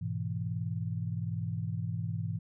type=chord; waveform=sine; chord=E major; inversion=first; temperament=equal; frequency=103.83 / 123.47 / 164.81 Hz; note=G#2 / B2 / E3; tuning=0 / 0 / 0 cents; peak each=-35 / -37 / -36 dBFS; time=0.01-2.39 s; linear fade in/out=10 ms; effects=none